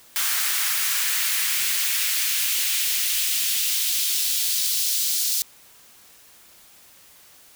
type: noise with high-pass filter sweep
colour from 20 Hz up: white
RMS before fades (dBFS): -23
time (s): 0.16-5.42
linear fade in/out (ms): 0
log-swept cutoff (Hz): 1400 to 4500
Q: 1.3
effects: white hiss -51 dBFS RMS until 7.55 s